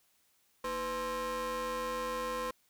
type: ring-modulated tone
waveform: 40% pulse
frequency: 273.5 Hz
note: C#4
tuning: 23 cents flat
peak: -30 dBFS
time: 0.64-2.51 s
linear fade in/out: 5 ms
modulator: 777 Hz
effects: white hiss -71 dBFS RMS until 2.69 s